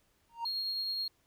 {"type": "tone with exponential growth", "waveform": "triangle", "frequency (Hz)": 929, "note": "A#5", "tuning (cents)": -6, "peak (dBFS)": -27, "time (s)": [0.29, 0.45], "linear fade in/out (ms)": 5, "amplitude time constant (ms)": 33}
{"type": "tone with tremolo", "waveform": "triangle", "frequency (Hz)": 4265, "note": "C8", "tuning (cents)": 32, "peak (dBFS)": -29, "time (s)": [0.45, 1.08], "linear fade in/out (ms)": 5, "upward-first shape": "triangle", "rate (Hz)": 9.4, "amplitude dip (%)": 30}
{"effects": ["tanh soft clip ceiling -28 dBFS", "pink hiss -72 dBFS RMS until 1.26 s"]}